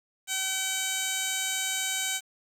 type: tone with band-pass filter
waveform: 15% pulse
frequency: 764 Hz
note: G5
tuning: 45 cents flat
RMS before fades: -30 dBFS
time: 0.27-2.21 s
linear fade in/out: 50 ms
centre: 6700 Hz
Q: 1.1
effects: 8-bit